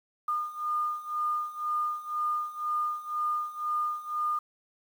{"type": "beating tone pair", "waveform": "sine", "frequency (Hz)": [1214, 1216], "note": ["D#6", "D#6"], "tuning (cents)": [-43, -40], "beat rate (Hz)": 2, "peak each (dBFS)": [-33, -30], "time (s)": [0.28, 4.39], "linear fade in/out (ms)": 5, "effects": ["9-bit"]}